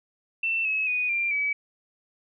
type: tone with pitch steps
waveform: sine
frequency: 2680 / 2575 / 2475 / 2378 / 2285 Hz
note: E7 / E7 / D#7 / D7 / D7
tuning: +28 / -41 / -10 / +21 / -48 cents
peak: -23 dBFS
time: 0.43-1.53 s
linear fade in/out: 5 ms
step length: 220 ms
effects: none